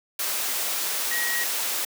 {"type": "tone in noise", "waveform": "sine", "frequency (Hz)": 1900, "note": "A#6", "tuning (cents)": 33, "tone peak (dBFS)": -26, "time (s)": [1.11, 1.44], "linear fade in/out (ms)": 5, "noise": "white", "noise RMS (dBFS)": -27, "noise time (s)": [0.19, 1.85], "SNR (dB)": -2, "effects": ["high-pass 400 Hz 12 dB/octave"]}